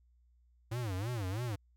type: tone with vibrato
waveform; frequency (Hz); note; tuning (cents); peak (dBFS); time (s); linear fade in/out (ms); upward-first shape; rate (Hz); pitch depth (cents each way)
square; 106.7; G#2; +47; -35; 0.71-1.56; 10; sine; 3.1; 270
effects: added 60 Hz sine -64 dBFS peak until 1.76 s